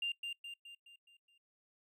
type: tone with echo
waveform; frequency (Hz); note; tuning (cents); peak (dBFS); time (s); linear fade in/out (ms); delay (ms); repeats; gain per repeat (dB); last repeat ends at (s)
triangle; 2794; F7; 0; -30; 0.02-0.12; 5; 210; 6; -6; 1.38
effects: noise-tail reverb RT60 0.1 s tail -23 dB re dry + tanh soft clip ceiling -32 dBFS